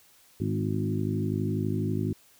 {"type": "harmonic tone with a mistuned harmonic", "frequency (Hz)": 52.1, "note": "G#1", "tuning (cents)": 6, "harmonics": [2, 3, 4, 5, 6, 7], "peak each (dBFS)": [-30, -32, -33, -34, -35, -35], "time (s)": [0.4, 2.13], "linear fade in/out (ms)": 5, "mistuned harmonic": 5, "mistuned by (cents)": -21, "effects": ["white hiss -59 dBFS RMS until 2.39 s"]}